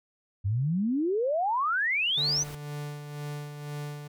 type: exponential sweep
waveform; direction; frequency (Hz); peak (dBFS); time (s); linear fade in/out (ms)
sine; up; 92.5 to 6250; -24; 0.44-2.44; 20
type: noise with exponential growth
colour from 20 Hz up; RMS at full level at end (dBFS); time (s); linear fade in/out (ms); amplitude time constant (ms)
pink; -43; 1.44-2.55; 2; 240
type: tone with tremolo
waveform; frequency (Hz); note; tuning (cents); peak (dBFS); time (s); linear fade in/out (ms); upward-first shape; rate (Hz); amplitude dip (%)
45% pulse; 146.83; D3; 0; -33; 2.17-4.08; 10; sine; 2; 50
effects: none